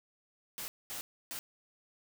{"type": "noise bursts at uneven times", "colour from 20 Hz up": "white", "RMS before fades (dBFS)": -41, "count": 3, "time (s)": [[0.58, 0.68], [0.9, 1.01], [1.31, 1.39]], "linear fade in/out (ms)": 0, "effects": []}